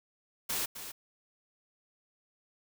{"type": "noise with echo", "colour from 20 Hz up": "white", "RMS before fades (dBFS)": -33, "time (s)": [0.49, 0.66], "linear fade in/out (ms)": 10, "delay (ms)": 260, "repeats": 1, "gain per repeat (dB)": -10, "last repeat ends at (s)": 0.92, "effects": []}